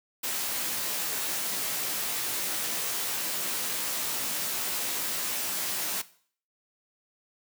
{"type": "noise with comb filter", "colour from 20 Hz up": "white", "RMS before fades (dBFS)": -31, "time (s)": [0.23, 6.02], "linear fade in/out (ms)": 10, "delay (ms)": 16, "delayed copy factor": 0.6, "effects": ["noise-tail reverb RT60 0.5 s tail -17 dB re dry", "high-pass 150 Hz 12 dB/octave"]}